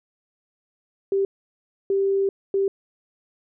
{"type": "tone bursts at uneven times", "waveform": "sine", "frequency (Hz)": 392, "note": "G4", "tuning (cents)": 0, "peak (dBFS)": -18, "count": 3, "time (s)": [[1.12, 1.25], [1.9, 2.29], [2.54, 2.68]], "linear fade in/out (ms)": 2, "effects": []}